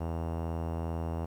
sawtooth tone with low-pass filter, 82.41 Hz, E2, in tune, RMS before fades -34 dBFS, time 0-1.26 s, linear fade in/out 10 ms, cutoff 840 Hz, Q 1.6, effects 10-bit

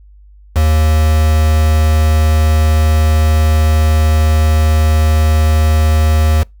triangle tone with quantisation, 77.78 Hz, D#2, in tune, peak -6 dBFS, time 0.55-6.44 s, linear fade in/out 20 ms, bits 3, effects noise-tail reverb RT60 0.2 s tail -26 dB re dry + added 50 Hz sine -38 dBFS peak until 6.6 s

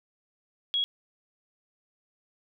sine tone, 3319 Hz, G#7, 2 cents flat, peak -24 dBFS, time 0.74-0.84 s, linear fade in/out 0 ms, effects none

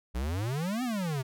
square exponential two-way sweep, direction up then down, 57 to 261.6 to 125.5 Hz, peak -30 dBFS, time 0.14-1.23 s, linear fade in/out 20 ms, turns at 0.83 s, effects none

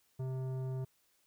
triangle tone with tanh clipping, 130.5 Hz, C3, 4 cents flat, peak -37 dBFS, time 0.19-0.85 s, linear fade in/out 10 ms, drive 17 dB, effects white hiss -73 dBFS RMS until 1.26 s

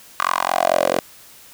10% pulse tone with high-pass filter sweep, 44.52 Hz, F1, 34 cents sharp, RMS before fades -19 dBFS, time 0.2-0.99 s, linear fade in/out 0 ms, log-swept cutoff 1200 to 450 Hz, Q 5.1, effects white hiss -45 dBFS RMS until 1.53 s

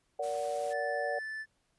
sine chord, Bb augmented, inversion none, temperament equal with one note detuned, 466.2 / 577.6 / 740 Hz, Bb4 / D5 / F#5, 0 / -29 / 0 cents, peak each -38 / -34 / -36 dBFS, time 0.19-1.19 s, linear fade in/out 5 ms
white noise, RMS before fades -49 dBFS, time 0.22-0.74 s, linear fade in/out 20 ms
triangle tone, 1753 Hz, A6, 7 cents flat, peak -35 dBFS, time 0.7-1.46 s, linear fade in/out 50 ms
effects pink hiss -75 dBFS RMS until 1.78 s + resampled to 24000 Hz

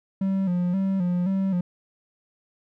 triangle tone with vibrato, 185 Hz, F#3, in tune, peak -19 dBFS, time 0.21-1.61 s, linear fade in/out 5 ms, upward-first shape square, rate 1.9 Hz, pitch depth 72 cents each way, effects none

